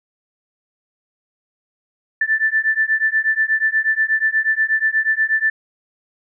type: beating tone pair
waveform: sine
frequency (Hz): 1760 / 1768.3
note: A6 / A6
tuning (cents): 0 / +8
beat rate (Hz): 8.3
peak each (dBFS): -18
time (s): 2.21-5.5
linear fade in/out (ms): 5
effects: none